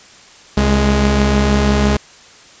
sawtooth tone pair together, 67.3 / 208.1 Hz, C2 / G#3, +49 / +4 cents, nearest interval octave + minor sixth, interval 1955 cents, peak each -10 dBFS, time 0.57-1.97 s, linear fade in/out 5 ms, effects white hiss -42 dBFS RMS until 2.6 s + resampled to 16000 Hz

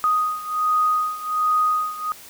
sine beating tone pair, 1244.5 / 1245.8 Hz, D#6 / D#6, 0 / +2 cents, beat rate 1.3 Hz, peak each -20 / -23 dBFS, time 0.04-2.12 s, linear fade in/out 0 ms, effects white hiss -43 dBFS RMS until 2.29 s

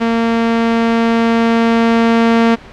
sawtooth tone with level ramp, 229.7 Hz, A#3, 25 cents flat, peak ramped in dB -8 to -4 dBFS, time 0-2.56 s, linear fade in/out 20 ms, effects pink hiss -36 dBFS RMS until 2.72 s + low-pass 3000 Hz 12 dB/octave

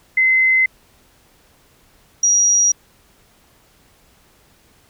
sine tone pair in turn, 2055 / 5747 Hz, C7 / F8, -32 / +49 cents, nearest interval octave + tritone, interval 1781 cents, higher second, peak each -11 dBFS, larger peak neither, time 0.17-0.66 / 2.23-2.72 s, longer neither, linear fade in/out 5 ms, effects pink hiss -54 dBFS RMS until 4.89 s

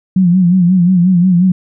sine tone with vibrato, 180 Hz, F#3, 47 cents flat, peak -6 dBFS, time 0.16-1.52 s, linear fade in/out 5 ms, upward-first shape sine, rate 5.6 Hz, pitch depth 86 cents each way, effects none

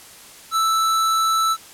square tone, 1318.5 Hz, E6, in tune, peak -17 dBFS, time 0.51-1.57 s, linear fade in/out 50 ms, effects white hiss -43 dBFS RMS until 1.73 s + low-pass 12000 Hz 12 dB/octave

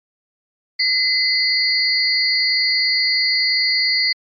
sine tone cluster, 2043 / 4357 / 4732 Hz, C7 / C#8 / D8, -42 / -31 / +12 cents, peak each -19 dBFS, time 0.79-4.13 s, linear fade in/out 10 ms, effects MP3 48 kbps

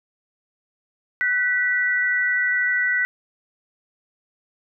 sine tone pair together, 1499 / 1956.7 Hz, F#6 / B6, +22 / -17 cents, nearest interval perfect fourth, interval 461 cents, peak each -22 / -20 dBFS, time 1.21-3.05 s, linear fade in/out 0 ms, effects none

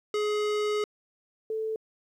square / sine tone pair in turn, 420.3 / 439.7 Hz, G#4 / A4, +21 / -1 cents, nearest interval minor second, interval 78 cents, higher second, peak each -26 / -28 dBFS, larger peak first, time 0.14-0.84 / 1.5-1.76 s, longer first, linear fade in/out 2 ms, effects low-pass 6000 Hz 12 dB/octave + 11-bit

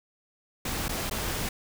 pink noise with dropouts, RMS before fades -31 dBFS, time 0.65-1.49 s, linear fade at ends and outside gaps 5 ms, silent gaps 0.883-0.891 / 1.098-1.11 s, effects none

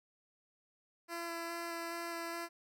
10% pulse tone with vibrato, 337.6 Hz, E4, 41 cents sharp, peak -31 dBFS, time 1.08-2.49 s, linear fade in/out 50 ms, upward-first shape square, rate 2.4 Hz, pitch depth 9 cents each way, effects none

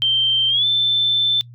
sine tone with pitch glide, 3134 to 3538 Hz, G7 to A7, -1 to +9 cents, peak -14 dBFS, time 0.02-1.41 s, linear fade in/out 0 ms, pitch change +210 cents, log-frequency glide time 0.49-0.66 s, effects noise-tail reverb RT60 0.1 s tail -23 dB re dry + added 120 Hz sine -38 dBFS peak until 1.54 s

